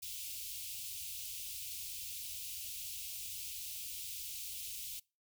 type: band-stop noise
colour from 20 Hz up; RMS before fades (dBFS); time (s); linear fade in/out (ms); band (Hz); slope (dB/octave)
white; -44; 0.02-5; 10; 110 to 2500; 48
effects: noise-tail reverb RT60 0.3 s tail -25 dB re dry